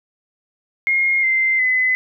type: tone with pitch steps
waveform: sine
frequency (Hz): 2141 / 2081 / 2023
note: C7 / C7 / B6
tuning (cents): +39 / -10 / +41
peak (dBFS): -14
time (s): 0.87-1.95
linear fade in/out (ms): 0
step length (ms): 360
effects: none